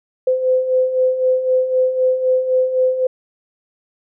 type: beating tone pair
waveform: sine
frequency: 510 / 513.9 Hz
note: C5 / C5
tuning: -44 / -31 cents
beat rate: 3.9 Hz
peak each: -21 / -14 dBFS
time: 0.27-3.07 s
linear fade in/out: 5 ms
effects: none